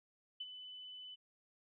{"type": "tone with ADSR envelope", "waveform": "sine", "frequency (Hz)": 3005, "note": "F#7", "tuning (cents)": 26, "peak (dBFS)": -39, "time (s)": [0.4, 1.16], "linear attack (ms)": 8, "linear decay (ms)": 39, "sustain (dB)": -9, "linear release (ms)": 23, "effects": []}